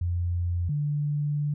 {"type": "tone pair in turn", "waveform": "sine", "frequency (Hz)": [87.31, 146.84], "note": ["F2", "D3"], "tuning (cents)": [0, 0], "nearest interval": "major sixth", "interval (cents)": 900, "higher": "second", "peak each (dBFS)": -24, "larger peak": "neither", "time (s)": [[0.01, 0.69], [0.69, 1.54]], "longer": "second", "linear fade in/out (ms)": 5, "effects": []}